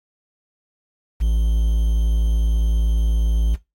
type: tone with quantisation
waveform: triangle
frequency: 55 Hz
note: A1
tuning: in tune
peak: -13 dBFS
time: 1.2-3.56 s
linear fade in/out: 20 ms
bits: 7
effects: noise-tail reverb RT60 0.2 s tail -18 dB re dry + AAC 48 kbps